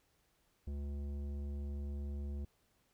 sine tone with tanh clipping, 71.3 Hz, C#2, 49 cents sharp, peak -40 dBFS, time 0.67-2.45 s, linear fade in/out 5 ms, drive 13 dB, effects pink hiss -75 dBFS RMS until 2.93 s

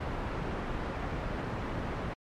pink low-pass noise, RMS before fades -35 dBFS, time 0-2.14 s, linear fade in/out 10 ms, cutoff 1600 Hz, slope 12 dB/octave, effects MP3 64 kbps

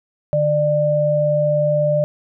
sine tone pair together, 149.43 / 596 Hz, D3 / D5, +30 / +25 cents, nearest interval 2 octaves, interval 2395 cents, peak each -20 / -15 dBFS, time 0.33-2.04 s, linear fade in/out 0 ms, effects none

